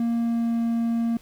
triangle tone with pitch glide, 233.1 to 231.5 Hz, A#3 to A#3, 0 to -12 cents, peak -19 dBFS, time 0-1.17 s, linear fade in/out 2 ms, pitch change -12 cents, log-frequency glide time 0.13-0.62 s, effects pink hiss -54 dBFS RMS until 1.21 s

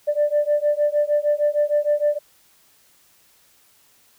sine beating tone pair, 587.3 / 593.8 Hz, D5 / D5, 0 / +19 cents, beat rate 6.5 Hz, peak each -19 dBFS, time 0.07-2.19 s, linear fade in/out 20 ms, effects tanh soft clip ceiling -11 dBFS + white hiss -57 dBFS RMS until 4.18 s

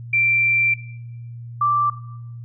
sine tone pair in turn, 2354 / 1172.9 Hz, D7 / D6, +3 / -3 cents, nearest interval octave, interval 1206 cents, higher first, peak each -15 dBFS, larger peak neither, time 0.13-0.74 / 1.61-1.9 s, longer first, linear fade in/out 5 ms, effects noise-tail reverb RT60 0.9 s tail -18 dB re dry + added 118 Hz sine -32 dBFS peak until 2.44 s

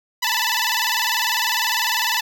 10% pulse tone with vibrato, 932.3 Hz, A#5, in tune, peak -10 dBFS, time 0.22-2.21 s, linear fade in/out 10 ms, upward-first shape square, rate 20 Hz, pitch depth 100 cents each way, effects none

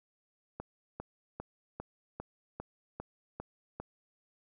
click train, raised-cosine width 1 ms, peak -25 dBFS, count 9, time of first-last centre 0.6-3.8 s, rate 2.5 Hz, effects none

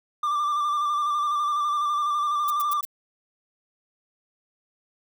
triangle tone with vibrato, 1182 Hz, D6, 11 cents sharp, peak -20 dBFS, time 0.23-2.81 s, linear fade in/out 5 ms, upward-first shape square, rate 12 Hz, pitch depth 27 cents each way
violet noise bursts, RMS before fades -31 dBFS, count 4, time 2.48-2.852 s, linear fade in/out 5 ms, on 24 ms, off 92 ms
effects none

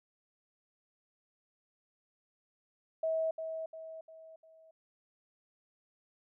sine tone with echo, 644 Hz, E5, 41 cents flat, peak -29 dBFS, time 3.03-3.31 s, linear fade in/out 5 ms, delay 350 ms, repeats 4, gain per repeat -7 dB, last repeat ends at 4.71 s, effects none

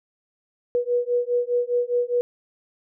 sine beating tone pair, 483.6 / 488.5 Hz, B4 / B4, -36 / -19 cents, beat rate 4.9 Hz, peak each -23 dBFS, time 0.75-2.21 s, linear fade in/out 0 ms, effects none

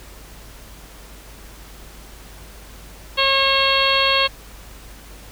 harmonic tone, 543 Hz, C#5, 36 cents flat, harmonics 1 / 2 / 3 / 4 / 5 / 6 / 7 / 8, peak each -23 / -21 / -26 / -26 / -21 / -21 / -26 / -23 dBFS, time 3.17-4.28 s, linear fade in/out 20 ms, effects added 50 Hz sine -41 dBFS peak until 5.31 s + pink hiss -43 dBFS RMS until 5.31 s

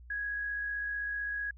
sine tone with amplitude modulation, 1661.2 Hz, G#6, in tune, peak -31 dBFS, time 0.1-1.51 s, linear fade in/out 5 ms, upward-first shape sine, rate 55.7 Hz, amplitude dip 30%, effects added 60 Hz sine -49 dBFS peak until 1.57 s

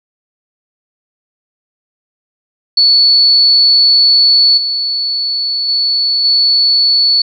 sine tone with level steps, 4435 Hz, C#8, in tune, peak -5 / -13 / -10 / -7 dBFS, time 2.77-7.22 s, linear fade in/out 5 ms, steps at 4.57 / 5.68 / 6.24 s, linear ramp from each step 10 ms, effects none

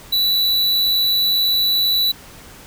square tone, 3951 Hz, B7, in tune, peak -15 dBFS, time 0.12-2.12 s, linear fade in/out 10 ms, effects pink hiss -41 dBFS RMS until 2.66 s

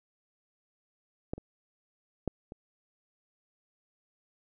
clicks, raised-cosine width 2 ms, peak -19 / -30 / -16 / -29 dBFS, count 4, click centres 1.335 / 1.38 / 2.277 / 2.521 s, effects none

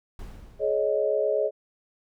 brown noise with exponential decay, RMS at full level -37 dBFS, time 0.19-1.34 s, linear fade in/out 2 ms, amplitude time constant 250 ms
sine chord, Ab suspended fourth, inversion none, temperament equal with one note detuned, 423.3 / 554.4 / 622.3 Hz, Ab4 / Db5 / Eb5, +33 / 0 / 0 cents, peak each -26 dBFS, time 0.59-1.51 s, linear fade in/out 50 ms
effects none

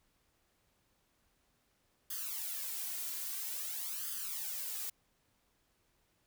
blue noise with flanger, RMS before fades -40 dBFS, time 2.1-4.9 s, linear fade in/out 5 ms, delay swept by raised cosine 0.62 to 2.92 ms, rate 0.5 Hz, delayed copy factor +0.8, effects pink hiss -75 dBFS RMS until 6.26 s

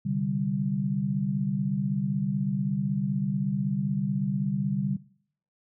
sine chord, C suspended second, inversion none, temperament equal, 130.81 / 146.83 / 196 Hz, C3 / D3 / G3, 0 / 0 / 0 cents, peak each -32 / -29 / -28 dBFS, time 0.05-4.97 s, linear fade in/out 10 ms, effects noise-tail reverb RT60 0.6 s tail -20 dB re dry

